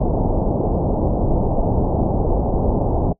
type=low-pass noise; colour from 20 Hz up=pink; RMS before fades=-18 dBFS; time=0-3.13 s; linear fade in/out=10 ms; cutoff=840 Hz; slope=48 dB/octave; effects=noise-tail reverb RT60 0.1 s tail -23 dB re dry